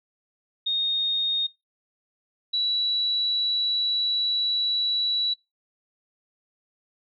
sine tone pair in turn, 3702 / 3928 Hz, A#7 / B7, -13 / -10 cents, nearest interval minor second, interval 103 cents, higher second, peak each -22 / -22 dBFS, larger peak neither, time 0.66-1.47 / 2.53-5.34 s, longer second, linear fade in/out 10 ms, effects noise-tail reverb RT60 0.2 s tail -22 dB re dry

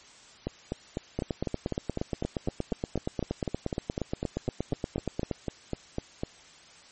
two click trains, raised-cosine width 2 ms, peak -16 / -15 dBFS, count 24 / 36, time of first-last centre 0.47-6.234 / 1.19-5.312 s, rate 3.99 / 8.49 Hz, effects white hiss -53 dBFS RMS until 6.91 s + MP3 32 kbps

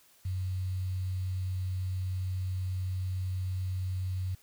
sine tone with quantisation, 92.9 Hz, F#2, 7 cents sharp, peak -30 dBFS, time 0.25-4.35 s, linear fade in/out 5 ms, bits 9, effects white hiss -62 dBFS RMS until 4.42 s

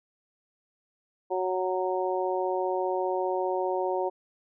harmonic tone, 185 Hz, F#3, in tune, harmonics 2 / 3 / 4 / 5, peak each -29 / -31 / -32 / -33 dBFS, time 1.3-4.1 s, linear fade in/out 20 ms, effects none

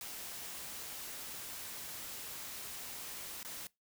white noise with dropouts, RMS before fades -45 dBFS, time 0.01-3.67 s, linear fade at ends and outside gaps 1 ms, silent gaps 3.43-3.448 s, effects noise-tail reverb RT60 0.2 s tail -22 dB re dry

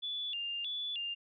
sine tone with vibrato, 3109 Hz, G7, 15 cents flat, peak -35 dBFS, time 0.02-1.15 s, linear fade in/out 20 ms, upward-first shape square, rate 1.6 Hz, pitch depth 180 cents each way, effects none

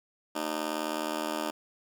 15% pulse tone with amplitude modulation, 304.7 Hz, D#4, 36 cents flat, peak -20 dBFS, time 0.35-1.51 s, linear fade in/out 10 ms, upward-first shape sine, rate 79.4 Hz, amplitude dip 100%, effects none

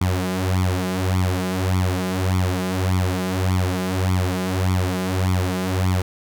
sawtooth tone with flanger, 92.5 Hz, F#2, in tune, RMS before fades -21 dBFS, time 0.01-6.02 s, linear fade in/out 5 ms, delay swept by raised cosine 0.87 to 4.97 ms, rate 1.7 Hz, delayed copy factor +0.95, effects none

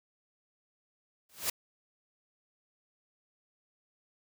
white noise with exponential growth, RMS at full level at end -27 dBFS, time 1.29-1.5 s, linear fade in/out 5 ms, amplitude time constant 44 ms, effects none

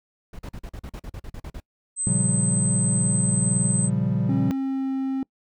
brown noise bursts, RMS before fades -35 dBFS, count 13, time 0.33-1.602 s, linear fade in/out 5 ms, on 60 ms, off 41 ms
sine tone, 8190 Hz, C9, 38 cents flat, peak -23 dBFS, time 1.96-3.9 s, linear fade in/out 50 ms
triangle chord, G half-diminished seventh, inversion first, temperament equal, 116.54 / 138.59 / 174.61 / 196 Hz, Bb2 / Db3 / F3 / G3, 0 / 0 / 0 / 0 cents, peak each -24 dBFS, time 2.07-4.51 s, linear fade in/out 0 ms
triangle tone with pitch glide, 269 to 266.7 Hz, C4 to C4, +48 to +33 cents, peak -21 dBFS, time 4.29-5.23 s, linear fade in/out 2 ms, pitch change -15 cents, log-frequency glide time 4.52-4.93 s
effects noise-tail reverb RT60 0.1 s tail -25 dB re dry

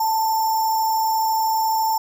sine tone with sample-and-hold, 886 Hz, A5, 12 cents sharp, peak -17 dBFS, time 0-1.98 s, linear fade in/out 5 ms, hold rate 6300 Hz, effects none

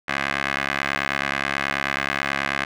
15% pulse tone with band-pass filter, 69.3 Hz, C#2, in tune, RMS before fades -25 dBFS, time 0.08-2.65 s, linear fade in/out 5 ms, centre 1900 Hz, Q 1.8, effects none

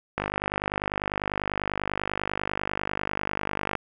click train, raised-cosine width 0.5 ms, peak -11 dBFS, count 180, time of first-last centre 0.18-3.753 s, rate 50.1 Hz, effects none

